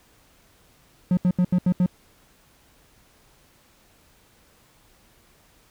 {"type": "tone bursts", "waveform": "triangle", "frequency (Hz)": 180, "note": "F#3", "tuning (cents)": -47, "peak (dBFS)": -14, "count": 6, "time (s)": [1.11, 1.861], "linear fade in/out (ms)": 2, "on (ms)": 61, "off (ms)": 77, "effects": ["pink hiss -58 dBFS RMS until 5.7 s"]}